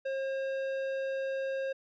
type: tone with tanh clipping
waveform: triangle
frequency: 537 Hz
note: C5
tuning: 45 cents sharp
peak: -33 dBFS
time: 0.05-1.73 s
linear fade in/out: 10 ms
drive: 16 dB
effects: none